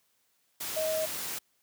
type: tone in noise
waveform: sine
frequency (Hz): 630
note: D#5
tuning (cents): +21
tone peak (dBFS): -28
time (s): 0.76-1.06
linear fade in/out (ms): 10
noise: white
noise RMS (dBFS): -36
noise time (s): 0.6-1.39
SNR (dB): +5
effects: white hiss -72 dBFS RMS until 1.62 s + high-pass 80 Hz 12 dB/octave